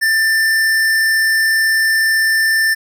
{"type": "tone with hard clipping", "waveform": "sine", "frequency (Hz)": 1781, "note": "A6", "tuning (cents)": 21, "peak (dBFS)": -13, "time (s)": [0.01, 2.75], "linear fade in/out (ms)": 20, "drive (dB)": 15, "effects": []}